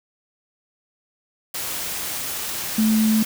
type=tone in noise; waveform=sine; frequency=218.7 Hz; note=A3; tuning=10 cents flat; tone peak=-15 dBFS; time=2.78-3.23 s; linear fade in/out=5 ms; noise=white; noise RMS=-28 dBFS; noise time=1.54-3.25 s; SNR=+10 dB; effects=none